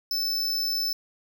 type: tone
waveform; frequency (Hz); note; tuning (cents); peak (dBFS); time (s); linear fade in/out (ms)
square; 5274; E8; 0; -25; 0.11-0.93; 2
effects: none

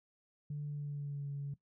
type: tone with pitch glide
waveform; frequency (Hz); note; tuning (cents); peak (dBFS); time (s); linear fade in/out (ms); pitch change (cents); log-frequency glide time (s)
sine; 146.83 to 141.5; D3 to C#3; 0 to +36; -36; 0.5-1.54; 5; -64; 0.66-1.29
effects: noise-tail reverb RT60 0.1 s tail -17 dB re dry + tanh soft clip ceiling -33 dBFS

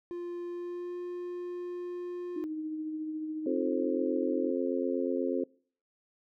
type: tone with pitch glide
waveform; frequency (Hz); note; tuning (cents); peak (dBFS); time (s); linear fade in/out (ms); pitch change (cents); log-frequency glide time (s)
triangle; 349.2 to 354.3; F4 to F4; 0 to +25; -33; 0.11-2.44; 0; +25; 0.49-0.98
type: tone with tremolo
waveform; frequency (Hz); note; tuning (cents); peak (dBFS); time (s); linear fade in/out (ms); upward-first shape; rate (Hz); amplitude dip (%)
sine; 311.1; D#4; 0; -32; 2.36-4.51; 5; triangle; 14; 35
type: harmonic tone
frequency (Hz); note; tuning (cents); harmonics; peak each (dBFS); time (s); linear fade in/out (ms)
88.2; F2; +18; 3 / 4 / 5 / 6; -32 / -33 / -34 / -35; 3.46-5.44; 5
effects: noise-tail reverb RT60 0.5 s tail -25 dB re dry

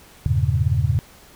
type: chord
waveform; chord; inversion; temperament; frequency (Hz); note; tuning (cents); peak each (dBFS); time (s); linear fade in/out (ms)
sine; E diminished seventh; none; equal with one note detuned; 82.41 / 99.6 / 116.54 / 138.59; E2 / G2 / Bb2 / Db3; 0 / +28 / 0 / 0; -22; 0.26-0.99; 0
effects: pink hiss -48 dBFS RMS until 1.35 s

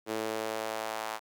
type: tone with high-pass filter sweep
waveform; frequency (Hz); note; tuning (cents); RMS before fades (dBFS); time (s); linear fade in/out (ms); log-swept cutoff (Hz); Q
sawtooth; 110; A2; 0; -35; 0.06-1.2; 50; 370 to 870; 1.8
effects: none

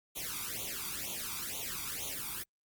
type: noise with flanger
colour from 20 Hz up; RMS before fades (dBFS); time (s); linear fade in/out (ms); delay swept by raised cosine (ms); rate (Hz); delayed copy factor
white; -39; 0.15-2.44; 20; 0.29 to 0.87; 2.1; +1
effects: Opus 48 kbps

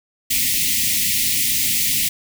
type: band-stop noise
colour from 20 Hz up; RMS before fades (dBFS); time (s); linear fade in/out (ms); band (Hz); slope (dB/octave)
white; -19; 0.3-2.09; 10; 300 to 1900; 96
effects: none

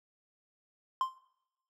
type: tone with exponential decay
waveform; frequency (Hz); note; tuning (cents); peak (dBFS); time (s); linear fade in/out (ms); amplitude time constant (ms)
triangle; 1046.5; C6; 0; -22; 1.01-1.18; 1; 35
effects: noise-tail reverb RT60 0.8 s tail -20 dB re dry

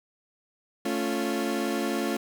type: chord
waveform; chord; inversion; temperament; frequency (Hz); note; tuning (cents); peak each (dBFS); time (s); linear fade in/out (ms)
30% pulse; A augmented; none; equal; 220 / 277.2 / 349.2; A3 / C#4 / E#4; 0 / 0 / 0; -28; 0.85-2.17; 5
effects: none

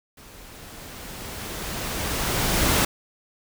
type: noise with level ramp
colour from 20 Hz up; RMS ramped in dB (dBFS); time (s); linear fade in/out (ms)
pink; -47 to -19; 0.17-2.85; 5
effects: none

